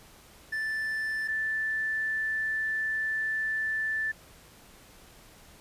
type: tone pair in turn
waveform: triangle / sine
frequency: 1760 / 1760 Hz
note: A6 / A6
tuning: 0 / 0 cents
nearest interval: unison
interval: 0 cents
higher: neither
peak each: -27 / -27 dBFS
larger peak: neither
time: 0.52-1.28 / 1.28-4.12 s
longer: second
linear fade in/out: 10 ms
effects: pink hiss -54 dBFS RMS until 5.6 s + resampled to 32000 Hz